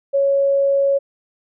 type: tone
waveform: sine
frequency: 554.4 Hz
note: C#5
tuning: in tune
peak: -13 dBFS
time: 0.13-0.99 s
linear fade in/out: 20 ms
effects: none